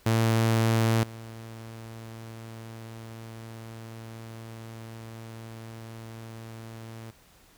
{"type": "tone with level steps", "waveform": "sawtooth", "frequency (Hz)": 113, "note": "A2", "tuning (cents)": 47, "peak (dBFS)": [-17, -36], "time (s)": [0.06, 7.11], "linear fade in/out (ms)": 5, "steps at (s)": 1.03, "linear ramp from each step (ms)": 2, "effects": ["pink hiss -58 dBFS RMS until 7.57 s"]}